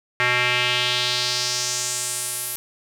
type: tone with band-pass filter sweep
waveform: square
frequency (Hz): 123.47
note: B2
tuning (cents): 0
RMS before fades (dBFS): -23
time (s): 0.2-2.56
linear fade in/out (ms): 0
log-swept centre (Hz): 2000 to 12000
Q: 2.4
effects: none